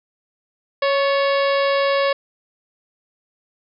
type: harmonic tone with a mistuned harmonic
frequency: 554.4 Hz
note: C#5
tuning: in tune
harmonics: 1 / 2 / 3 / 4 / 5 / 6 / 7 / 8 / 9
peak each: -17 / -23 / -27 / -29 / -31 / -33 / -34 / -35 / -36 dBFS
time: 0.82-2.13 s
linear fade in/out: 5 ms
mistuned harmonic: 3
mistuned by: +59 cents
effects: none